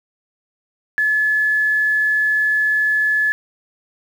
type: tone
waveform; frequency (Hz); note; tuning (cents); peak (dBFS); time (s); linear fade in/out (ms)
sine; 1717; A6; -43; -14; 0.98-3.32; 0
effects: 7-bit